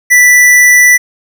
square tone, 1974 Hz, B6, 1 cent flat, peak -3 dBFS, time 0.1-0.98 s, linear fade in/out 20 ms, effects none

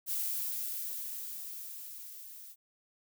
violet noise with level ramp, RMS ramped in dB -33 to -50 dBFS, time 0.06-2.56 s, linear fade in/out 50 ms, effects none

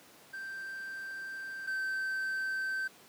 triangle tone pair in turn, 1568 / 1549.1 Hz, G6 / G6, 0 / -21 cents, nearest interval unison, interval 21 cents, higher first, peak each -37 / -30 dBFS, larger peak second, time 0.33-1.67 / 1.67-2.88 s, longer first, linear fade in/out 10 ms, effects pink hiss -57 dBFS RMS until 3.08 s + high-pass 200 Hz 12 dB/octave

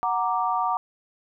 sine chord, Gb augmented, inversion none, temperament equal, 740 / 932.3 / 1174.7 Hz, Gb5 / Bb5 / D6, 0 / 0 / 0 cents, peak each -26 dBFS, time 0.03-0.77 s, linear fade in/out 0 ms, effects none

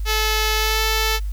5% pulse tone with pitch glide, 432.8 to 439.6 Hz, A4 to A4, -29 to -2 cents, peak -7 dBFS, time 0.05-1.2 s, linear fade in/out 50 ms, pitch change +27 cents, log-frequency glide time 0.55-0.82 s, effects added 50 Hz sine -22 dBFS peak until 1.32 s + white hiss -51 dBFS RMS until 1.32 s

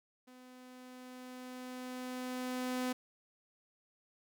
sawtooth tone with level ramp, 252.9 Hz, B3, 41 cents sharp, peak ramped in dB -51 to -29 dBFS, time 0.27-2.93 s, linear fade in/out 10 ms, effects none

